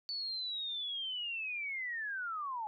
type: linear sweep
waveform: sine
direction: down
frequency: 4500 to 830.6 Hz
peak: -36 dBFS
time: 0.09-2.67 s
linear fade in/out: 0 ms
effects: none